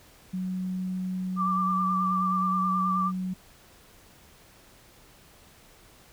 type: tone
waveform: sine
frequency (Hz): 185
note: F#3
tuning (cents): 0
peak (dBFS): -28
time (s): 0.33-3.34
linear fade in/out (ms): 10
type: tone with vibrato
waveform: sine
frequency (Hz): 1174.7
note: D6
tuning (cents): 0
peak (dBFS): -24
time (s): 1.36-3.12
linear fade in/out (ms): 50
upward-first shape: sine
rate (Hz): 9.4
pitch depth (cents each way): 37
effects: pink hiss -55 dBFS RMS until 6.12 s